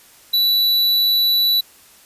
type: tone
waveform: square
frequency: 3951 Hz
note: B7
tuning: in tune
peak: -14 dBFS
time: 0.33-1.61 s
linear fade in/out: 10 ms
effects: white hiss -48 dBFS RMS until 2.05 s + resampled to 32000 Hz